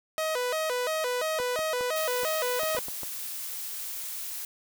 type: tone with vibrato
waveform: sawtooth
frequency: 559 Hz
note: C#5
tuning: 14 cents sharp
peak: -23 dBFS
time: 0.18-2.79 s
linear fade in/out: 0 ms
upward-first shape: square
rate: 2.9 Hz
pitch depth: 210 cents each way
type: clicks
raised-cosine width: 1 ms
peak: -25 dBFS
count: 9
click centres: 1.4 / 1.591 / 1.809 / 2.234 / 2.634 / 2.749 / 2.784 / 2.884 / 3.033 s
type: noise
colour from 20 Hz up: blue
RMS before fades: -36 dBFS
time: 1.96-4.45 s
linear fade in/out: 2 ms
effects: none